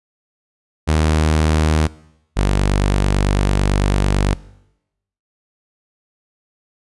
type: tone pair in turn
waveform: sawtooth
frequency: 77.78 / 49 Hz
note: D#2 / G1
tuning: 0 / 0 cents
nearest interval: minor sixth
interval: 800 cents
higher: first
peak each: -9 dBFS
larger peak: neither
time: 0.87-1.88 / 2.36-4.35 s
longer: second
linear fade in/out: 20 ms
effects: noise-tail reverb RT60 0.9 s tail -21 dB re dry + resampled to 24000 Hz